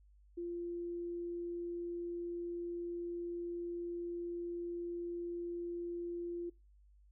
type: tone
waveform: sine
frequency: 345.5 Hz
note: F4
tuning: 19 cents flat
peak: -38 dBFS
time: 0.37-6.5 s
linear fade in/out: 10 ms
effects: noise-tail reverb RT60 0.3 s tail -24 dB re dry + added 50 Hz sine -61 dBFS peak until 7.11 s